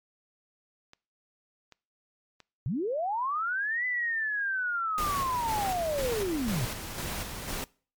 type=clicks; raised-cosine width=0.2 ms; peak=-32 dBFS; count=3; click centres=0.934 / 1.723 / 2.403 s
type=linear two-way sweep; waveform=sine; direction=up then down; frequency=104.9 to 2014 to 104.9 Hz; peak=-27 dBFS; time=2.66-6.65 s; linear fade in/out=0 ms; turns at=3.86 s
type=noise with tremolo; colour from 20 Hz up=pink; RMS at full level=-34 dBFS; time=4.98-7.64 s; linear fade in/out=0 ms; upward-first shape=square; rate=2 Hz; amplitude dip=40%
effects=noise-tail reverb RT60 0.4 s tail -23 dB re dry + MP3 96 kbps